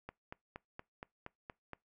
click train, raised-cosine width 0.5 ms, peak -29 dBFS, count 8, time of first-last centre 0.09-1.733 s, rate 4.26 Hz, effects noise-tail reverb RT60 0.2 s tail -24 dB re dry

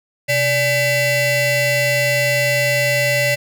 30% pulse ring-modulated tone, 710 Hz, F5, 28 cents sharp, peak -9 dBFS, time 0.28-3.36 s, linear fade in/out 20 ms, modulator 1290 Hz, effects none

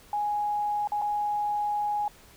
sine tone with dropouts, 830.6 Hz, G#5, in tune, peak -25 dBFS, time 0.13-2.08 s, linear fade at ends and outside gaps 2 ms, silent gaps 0.874-0.919 / 1.016-1.02 s, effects pink hiss -54 dBFS RMS until 2.36 s

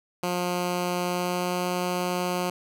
10% pulse tone with pitch glide, 178 to 179.45 Hz, F3 to F3, +33 to +47 cents, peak -17 dBFS, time 0.23-2.5 s, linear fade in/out 5 ms, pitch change +14 cents, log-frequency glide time 1.03-1.66 s, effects none

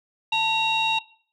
sine tone cluster, 890 / 2749 / 3790 Hz, A5 / F7 / A#7, +20 / -28 / +28 cents, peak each -23 / -22 / -25 dBFS, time 0.32-0.99 s, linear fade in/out 5 ms, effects noise-tail reverb RT60 0.5 s tail -19 dB re dry + tanh soft clip ceiling -14 dBFS

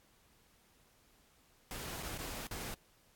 pink noise with dropouts, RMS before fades -43 dBFS, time 1.71-2.74 s, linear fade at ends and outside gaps 0 ms, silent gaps 2.026-2.031 / 2.176-2.188 / 2.469-2.511 s, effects pink hiss -68 dBFS RMS until 3.15 s + AAC 64 kbps

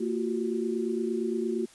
sine tone cluster, 228 / 347.7 / 376.4 Hz, A#3 / F4 / F#4, -38 / -8 / +30 cents, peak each -31 dBFS, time 0-1.66 s, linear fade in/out 10 ms, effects white hiss -55 dBFS RMS until 1.74 s + resampled to 24000 Hz

